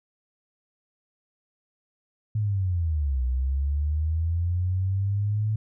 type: linear two-way sweep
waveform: sine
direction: down then up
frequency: 109.2 to 61.74 to 109.2 Hz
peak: -22 dBFS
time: 2.35-5.56 s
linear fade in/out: 5 ms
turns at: 3.24 s
effects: none